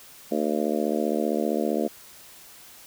harmonic tone, 75.3 Hz, D2, 44 cents sharp, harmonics 3 / 4 / 5 / 6 / 7 / 8 / 9, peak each -28 / -29 / -30 / -31 / -31 / -32 / -33 dBFS, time 0.31-1.88 s, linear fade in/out 10 ms, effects white hiss -48 dBFS RMS until 2.86 s

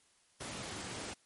pink high-pass noise, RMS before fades -43 dBFS, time 0.4-1.14 s, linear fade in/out 10 ms, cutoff 100 Hz, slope 12 dB/octave, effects white hiss -69 dBFS RMS until 1.25 s + MP3 48 kbps

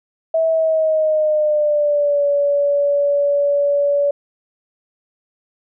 sine tone with pitch glide, 649 to 571.6 Hz, E5 to D5, -27 to -47 cents, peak -13 dBFS, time 0.34-4.11 s, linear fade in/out 5 ms, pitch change -220 cents, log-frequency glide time 0.49-2.25 s, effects none

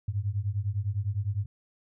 sine beating tone pair, 96.4 / 106.3 Hz, G2 / G#2, -28 / +41 cents, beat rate 9.9 Hz, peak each -30 dBFS, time 0.08-1.46 s, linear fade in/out 5 ms, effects none

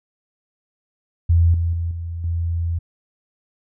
sine tone with level steps, 84.4 Hz, E2, 41 cents sharp, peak -11 / -17 / -20 / -25 / -19 dBFS, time 1.29-2.79 s, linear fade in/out 10 ms, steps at 1.54 / 1.73 / 1.91 / 2.24 s, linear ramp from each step 2 ms, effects none

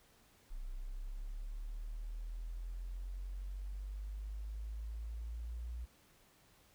sine linear sweep, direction up, 30.94 to 59.7 Hz, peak -40 dBFS, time 0.5-5.86 s, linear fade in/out 20 ms, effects pink hiss -67 dBFS RMS until 6.74 s

